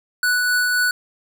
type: tone with tremolo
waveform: square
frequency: 1480 Hz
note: F#6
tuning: in tune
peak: -16 dBFS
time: 0.23-0.91 s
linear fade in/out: 2 ms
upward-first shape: triangle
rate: 3.8 Hz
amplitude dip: 25%
effects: none